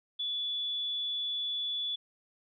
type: tone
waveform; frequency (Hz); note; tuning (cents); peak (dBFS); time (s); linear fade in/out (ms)
sine; 3440; A7; -40; -31; 0.19-1.96; 10
effects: none